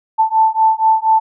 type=beating tone pair; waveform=sine; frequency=881 / 885.2 Hz; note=A5 / A5; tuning=+2 / +10 cents; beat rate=4.2 Hz; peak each=-13 dBFS; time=0.18-1.2 s; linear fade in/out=20 ms; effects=none